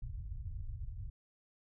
pink low-pass noise, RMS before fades -42 dBFS, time 0.02-1.1 s, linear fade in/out 5 ms, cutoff 120 Hz, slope 48 dB/octave, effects none

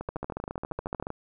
two click trains, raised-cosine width 1 ms, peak -20 / -19 dBFS, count 15 / 15, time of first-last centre 0.01-1.104 / 0.09-1.069 s, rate 12.8 / 14.3 Hz, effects none

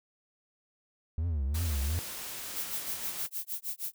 triangle tone with vibrato, 75.8 Hz, D#2, 45 cents flat, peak -26 dBFS, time 1.18-1.99 s, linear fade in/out 0 ms, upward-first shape triangle, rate 2.8 Hz, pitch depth 270 cents each way
white noise, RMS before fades -40 dBFS, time 1.54-3.27 s, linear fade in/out 10 ms
violet noise with tremolo, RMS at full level -34 dBFS, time 2.56-3.94 s, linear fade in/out 2 ms, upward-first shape sine, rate 6.4 Hz, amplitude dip 100%
effects none

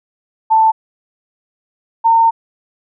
sine tone pair in turn, 885 / 911.5 Hz, A5 / A#5, +10 / -39 cents, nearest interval minor second, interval 51 cents, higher second, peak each -7 dBFS, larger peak neither, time 0.5-0.72 / 2.04-2.31 s, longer second, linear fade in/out 20 ms, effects none

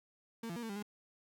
35% pulse tone with pitch steps, 228.7 / 170.1 / 237.8 / 224.8 / 199.7 / 207.2 Hz, A#3 / F3 / A#3 / A3 / G3 / G#3, -33 / -45 / +35 / +37 / +32 / -4 cents, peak -38 dBFS, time 0.43-0.826 s, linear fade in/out 5 ms, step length 66 ms, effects none

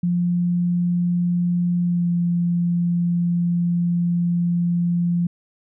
sine tone with pitch glide, 175.3 to 173.19 Hz, F3 to F3, +7 to -14 cents, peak -17 dBFS, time 0.03-5.27 s, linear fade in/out 5 ms, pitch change -21 cents, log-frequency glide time 1.83-2.09 s, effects none

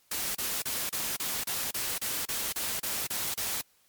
white noise bursts, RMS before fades -32 dBFS, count 13, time 0.11-3.614 s, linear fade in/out 5 ms, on 240 ms, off 32 ms, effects white hiss -66 dBFS RMS until 3.88 s + MP3 96 kbps

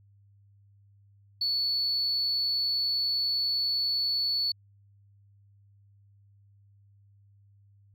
sine tone, 4435 Hz, C#8, in tune, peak -24 dBFS, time 1.41-4.52 s, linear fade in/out 5 ms, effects tanh soft clip ceiling -21 dBFS + added 100 Hz sine -57 dBFS peak until 7.94 s

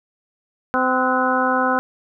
harmonic tone with a mistuned harmonic, 257.2 Hz, C4, 30 cents flat, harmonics 1 / 2 / 3 / 4 / 5 / 6, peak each -23 / -23 / -23 / -23 / -23 / -23 dBFS, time 0.74-1.79 s, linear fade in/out 0 ms, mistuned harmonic 6, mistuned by -70 cents, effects none

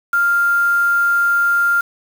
sine tone with quantisation, 1396.9 Hz, F6, in tune, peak -12 dBFS, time 0.13-1.81 s, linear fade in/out 5 ms, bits 5, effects none

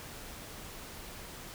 silence, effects pink hiss -46 dBFS RMS until 1.54 s

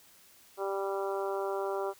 harmonic tone, 196 Hz, G3, in tune, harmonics 2 / 3 / 4 / 5 / 6 / 7, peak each -33 / -37 / -39 / -41 / -43 / -44 dBFS, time 0.57-1.94 s, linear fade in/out 50 ms, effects white hiss -59 dBFS RMS until 1.99 s

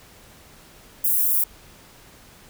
white high-pass noise, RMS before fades -20 dBFS, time 1.04-1.44 s, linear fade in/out 5 ms, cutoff 11000 Hz, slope 24 dB/octave, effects pink hiss -49 dBFS RMS until 2.49 s

